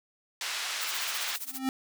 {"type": "band-pass noise", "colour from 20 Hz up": "white", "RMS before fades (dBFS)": -34, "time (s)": [0.41, 1.36], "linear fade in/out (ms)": 2, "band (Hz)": [990, 4900], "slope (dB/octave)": 12}
{"type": "noise with tremolo", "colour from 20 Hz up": "blue", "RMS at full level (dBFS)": -35, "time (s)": [0.81, 1.59], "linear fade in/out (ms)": 2, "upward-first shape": "sine", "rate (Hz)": 15, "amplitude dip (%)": 85}
{"type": "tone with exponential growth", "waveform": "square", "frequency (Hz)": 263.7, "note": "C4", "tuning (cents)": 14, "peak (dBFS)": -24, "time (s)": [1.45, 1.69], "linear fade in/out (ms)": 1, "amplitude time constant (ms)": 52}
{"effects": []}